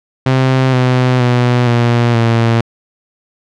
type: tone with pitch steps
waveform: sawtooth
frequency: 130.81 / 126.79 / 122.9 / 119.12 / 115.47 Hz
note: C3 / B2 / B2 / A#2 / A#2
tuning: 0 / +46 / -8 / +38 / -16 cents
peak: -5 dBFS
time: 0.26-2.61 s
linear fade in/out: 5 ms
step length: 470 ms
effects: low-pass 4000 Hz 12 dB/octave